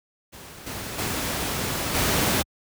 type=noise with level steps; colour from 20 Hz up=pink; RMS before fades=-42 / -33 / -27 / -22 dBFS; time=0.32-2.43 s; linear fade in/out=20 ms; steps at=0.66 / 0.98 / 1.94 s; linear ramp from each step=10 ms; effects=high-pass 60 Hz 12 dB/octave